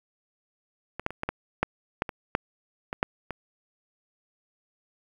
clicks, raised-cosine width 0.5 ms, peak -18 / -11 / -22 / -14 / -12 / -7 / -9 / -18 / -7 / -17 / -7 / -18 dBFS, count 12, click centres 0.996 / 1.064 / 1.106 / 1.234 / 1.29 / 1.63 / 2.021 / 2.092 / 2.351 / 2.929 / 3.029 / 3.307 s, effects 8-bit

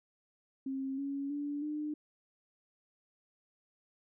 sine tone with pitch steps, 268.1 / 278.5 / 289.3 / 300.6 Hz, C4 / C#4 / D4 / D4, +42 / +8 / -26 / +40 cents, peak -34 dBFS, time 0.66-1.94 s, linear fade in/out 5 ms, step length 320 ms, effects none

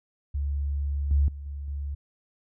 sine tone with level steps, 71 Hz, C#2, 42 cents sharp, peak -25 / -18 / -35 / -32 / -29 dBFS, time 0.34-1.95 s, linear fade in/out 10 ms, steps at 1.11 / 1.28 / 1.46 / 1.68 s, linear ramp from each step 2 ms, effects none

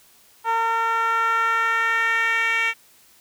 10% pulse tone with band-pass filter sweep, 455.7 Hz, A#4, 39 cents flat, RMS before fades -21 dBFS, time 0.44-2.74 s, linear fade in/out 50 ms, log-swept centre 980 to 2300 Hz, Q 2.9, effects white hiss -54 dBFS RMS until 3.2 s

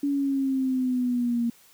sine exponential sweep, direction down, 285.3 to 233.1 Hz, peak -22 dBFS, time 0.03-1.5 s, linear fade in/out 5 ms, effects white hiss -56 dBFS RMS until 1.73 s

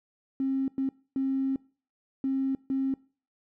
triangle tone bursts at uneven times, 268 Hz, C4, 42 cents sharp, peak -21 dBFS, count 5, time 0.4-0.68 / 0.78-0.89 / 1.16-1.56 / 2.24-2.55 / 2.7-2.94 s, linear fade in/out 2 ms, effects noise-tail reverb RT60 0.4 s tail -26 dB re dry + tanh soft clip ceiling -23 dBFS

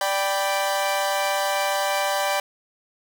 sawtooth chord, G major, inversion second, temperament equal, 587.3 / 784 / 987.8 Hz, D5 / G5 / B5, 0 / 0 / 0 cents, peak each -21 / -21 / -25 dBFS, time 0.01-2.4 s, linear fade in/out 2 ms, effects none

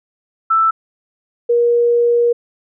sine tone pair in turn, 1324 / 475.1 Hz, E6 / A#4, +7 / +33 cents, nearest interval octave + tritone, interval 1774 cents, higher first, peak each -10 dBFS, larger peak neither, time 0.5-0.71 / 1.49-2.33 s, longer second, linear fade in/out 10 ms, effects none

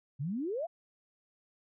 sine exponential sweep, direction up, 127.5 to 721 Hz, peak -32 dBFS, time 0.19-0.67 s, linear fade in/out 20 ms, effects none

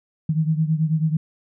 sine beating tone pair, 155.6 / 164.8 Hz, D#3 / E3, 0 / 0 cents, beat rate 9.2 Hz, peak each -19 / -23 dBFS, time 0.29-1.17 s, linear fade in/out 5 ms, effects none

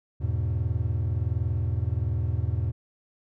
triangle chord, E major, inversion none, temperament equal, 82.41 / 103.83 / 123.47 Hz, E2 / G#2 / B2, 0 / 0 / 0 cents, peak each -26 / -26 / -28 dBFS, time 0.2-2.72 s, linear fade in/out 20 ms, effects none

